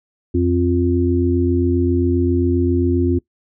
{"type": "harmonic tone", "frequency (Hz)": 87.5, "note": "F2", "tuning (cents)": 4, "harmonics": [1, 3, 4], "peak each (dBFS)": [-18, -18, -18], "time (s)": [0.34, 3.19], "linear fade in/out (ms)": 10, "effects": ["noise-tail reverb RT60 0.1 s tail -20 dB re dry"]}